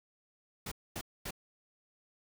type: noise bursts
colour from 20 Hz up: pink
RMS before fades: -40 dBFS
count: 3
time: 0.66-1.308 s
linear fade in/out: 5 ms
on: 56 ms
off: 240 ms
effects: none